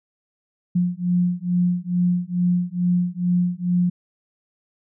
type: beating tone pair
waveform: sine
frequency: 176.5 / 178.8 Hz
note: F3 / F3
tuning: +19 / +41 cents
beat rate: 2.3 Hz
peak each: -21 dBFS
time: 0.75-3.9 s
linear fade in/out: 10 ms
effects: none